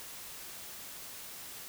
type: silence
effects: white hiss -46 dBFS RMS until 1.68 s